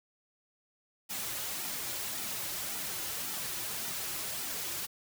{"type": "noise with flanger", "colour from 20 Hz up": "white", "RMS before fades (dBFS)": -37, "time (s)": [1.09, 4.87], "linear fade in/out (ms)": 20, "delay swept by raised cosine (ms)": [1.8, 4.5], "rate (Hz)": 1.8, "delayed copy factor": -0.55, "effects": []}